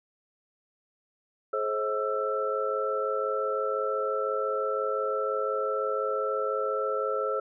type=tone cluster; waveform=sine; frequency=427.2 / 533 / 637 / 1331 Hz; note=G#4 / C5 / D#5 / E6; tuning=+49 / +32 / +41 / +16 cents; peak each=-31 / -30 / -37 / -31 dBFS; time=1.53-7.4 s; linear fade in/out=5 ms; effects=none